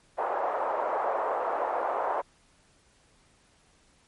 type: band-pass noise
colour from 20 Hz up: white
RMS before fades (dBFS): -29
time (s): 0.17-2.22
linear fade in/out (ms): 20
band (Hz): 500 to 1000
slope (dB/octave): 24
effects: pink hiss -63 dBFS RMS until 4.07 s + MP3 48 kbps